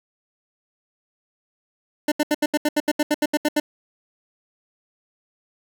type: tone bursts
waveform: 25% pulse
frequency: 298.9 Hz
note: D4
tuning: 31 cents sharp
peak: -13 dBFS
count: 14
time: 2.08-3.6 s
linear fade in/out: 5 ms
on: 38 ms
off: 76 ms
effects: none